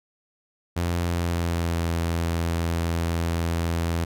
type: tone with pitch glide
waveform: sawtooth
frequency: 86.3 to 83.89 Hz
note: F2 to E2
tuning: -20 to +31 cents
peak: -19 dBFS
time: 0.76-4.05 s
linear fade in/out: 10 ms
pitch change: -49 cents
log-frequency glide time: 1.07-1.83 s
effects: none